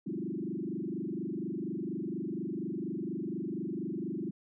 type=tone with frequency modulation; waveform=sine; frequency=264.3 Hz; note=C4; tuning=18 cents sharp; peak=-33 dBFS; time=0.06-4.31 s; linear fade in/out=10 ms; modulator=24.2 Hz; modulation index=4; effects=none